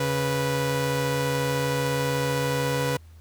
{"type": "tone pair together", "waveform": "sawtooth", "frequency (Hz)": [138.59, 491.9], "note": ["C#3", "B4"], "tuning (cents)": [0, -7], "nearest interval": "octave + minor seventh", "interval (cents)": 2193, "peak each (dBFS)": -22, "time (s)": [0, 2.97], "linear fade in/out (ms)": 5, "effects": ["added 81 Hz sine -45 dBFS peak until 3.2 s", "pink hiss -61 dBFS RMS until 3.2 s"]}